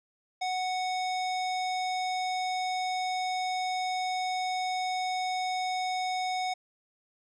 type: tone with low-pass filter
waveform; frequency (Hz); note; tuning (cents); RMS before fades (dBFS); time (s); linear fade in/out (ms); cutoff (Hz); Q
square; 740; F#5; 0; -31; 0.41-6.54; 10; 5500; 1.4
effects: none